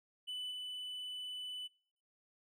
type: tone with level steps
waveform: triangle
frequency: 2992 Hz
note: F#7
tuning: 19 cents sharp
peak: -38 / -40 dBFS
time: 0.27-1.68 s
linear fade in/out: 20 ms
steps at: 0.51 s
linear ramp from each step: 5 ms
effects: noise-tail reverb RT60 0.6 s tail -26 dB re dry